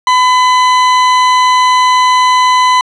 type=tone; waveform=40% pulse; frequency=1006 Hz; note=B5; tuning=32 cents sharp; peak=-5 dBFS; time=0.07-2.81 s; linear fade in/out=2 ms; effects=low-pass 5000 Hz 12 dB/octave